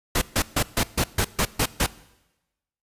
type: noise bursts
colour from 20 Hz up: pink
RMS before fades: -21 dBFS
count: 9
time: 0.15-1.864 s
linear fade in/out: 5 ms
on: 66 ms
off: 140 ms
effects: noise-tail reverb RT60 1.0 s tail -20 dB re dry + resampled to 32000 Hz